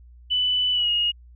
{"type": "tone with pitch glide", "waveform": "sine", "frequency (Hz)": [2988, 2870], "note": ["F#7", "F7"], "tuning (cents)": [16, 47], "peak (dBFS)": -19, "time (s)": [0.3, 1.12], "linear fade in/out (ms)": 20, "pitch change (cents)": -69, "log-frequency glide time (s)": [0.72, 0.9], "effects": ["added 60 Hz sine -45 dBFS peak until 1.35 s"]}